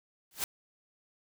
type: noise with exponential growth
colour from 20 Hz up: white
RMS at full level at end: -28 dBFS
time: 0.31-0.44 s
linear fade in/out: 2 ms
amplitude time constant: 27 ms
effects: none